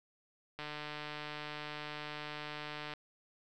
click train, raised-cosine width 0.3 ms, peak -26 dBFS, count 353, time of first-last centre 0.59-2.937 s, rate 150 Hz, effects none

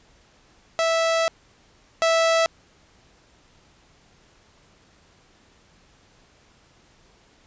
sawtooth tone pair in turn, 657 / 657 Hz, E5 / E5, -6 / -6 cents, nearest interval unison, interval 0 cents, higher neither, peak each -15 / -13 dBFS, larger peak second, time 0.79-1.28 / 2.02-2.46 s, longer first, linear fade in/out 0 ms, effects pink hiss -57 dBFS RMS until 7.46 s + resampled to 16000 Hz

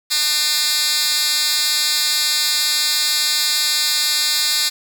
10% pulse tone with high-pass filter, 300.7 Hz, D4, 41 cents sharp, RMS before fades -18 dBFS, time 0.1-4.7 s, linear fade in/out 20 ms, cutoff 3800 Hz, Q 1.7, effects none

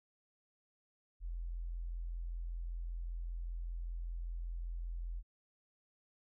sine tone, 42.57 Hz, F1, 44 cents flat, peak -38 dBFS, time 1.2-5.23 s, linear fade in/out 50 ms, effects none

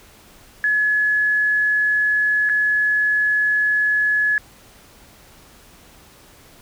sine tone with dropouts, 1700 Hz, G#6, 40 cents sharp, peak -15 dBFS, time 0.64-4.38 s, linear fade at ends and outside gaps 1 ms, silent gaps 2.491-2.496 s, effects pink hiss -48 dBFS RMS until 6.61 s

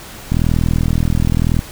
click train, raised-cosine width 5 ms, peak -3 dBFS, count 53, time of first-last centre 0.32-1.591 s, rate 40.9 Hz, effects pink hiss -34 dBFS RMS until 1.71 s

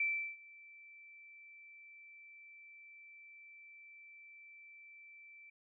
sine tone with ADSR envelope, 2331 Hz, D7, 14 cents flat, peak -30 dBFS, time 0-5.5 s, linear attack 4 ms, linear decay 360 ms, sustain -24 dB, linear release 6 ms, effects none

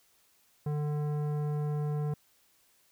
sine tone with tanh clipping, 148.6 Hz, D3, 21 cents sharp, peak -31 dBFS, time 0.66-2.14 s, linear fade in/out 5 ms, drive 14 dB, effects white hiss -67 dBFS RMS until 2.91 s

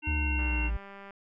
harmonic tone, 304.3 Hz, D#4, 38 cents flat, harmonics 1 / 3 / 5 / 7 / 9, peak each -38 / -42 / -44 / -43 / -32 dBFS, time 0.02-0.71 s, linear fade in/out 50 ms
triangle linear sweep, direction down, 77.78 to 54 Hz, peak -25 dBFS, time 0.07-0.77 s, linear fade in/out 5 ms
click train, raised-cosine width 0.5 ms, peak -32 dBFS, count 143, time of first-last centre 0.39-1.107 s, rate 198 Hz
effects none

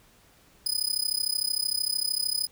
sawtooth tone with amplitude modulation, 4998 Hz, D#8, 7 cents sharp, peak -19 dBFS, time 0.66-2.47 s, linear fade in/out 5 ms, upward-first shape sine, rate 33.2 Hz, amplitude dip 95%, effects pink hiss -59 dBFS RMS until 2.51 s

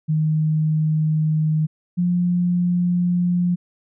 sine tone pair in turn, 155.56 / 176.69 Hz, D#3 / F3, 0 / +20 cents, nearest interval major second, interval 220 cents, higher second, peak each -16 dBFS, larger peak neither, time 0.08-1.67 / 1.97-3.56 s, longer neither, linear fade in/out 20 ms, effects none

